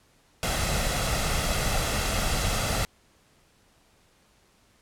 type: noise with comb filter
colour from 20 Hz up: pink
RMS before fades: -26 dBFS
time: 0.43-2.85 s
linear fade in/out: 0 ms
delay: 1.5 ms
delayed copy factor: +0.5
effects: pink hiss -62 dBFS RMS until 4.81 s + low-pass 11000 Hz 12 dB/octave